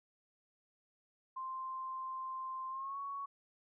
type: tone with pitch glide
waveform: sine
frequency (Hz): 1046.5 to 1115.2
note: C6 to C#6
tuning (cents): 0 to +10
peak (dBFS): -39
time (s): 1.36-3.26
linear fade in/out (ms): 10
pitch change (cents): +110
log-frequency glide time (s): 2.69-2.98
effects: none